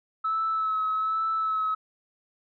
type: tone with vibrato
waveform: sine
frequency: 1300 Hz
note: E6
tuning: 24 cents flat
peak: -23 dBFS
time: 0.24-1.75 s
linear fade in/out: 10 ms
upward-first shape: sine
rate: 1.2 Hz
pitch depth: 22 cents each way
effects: tanh soft clip ceiling -19 dBFS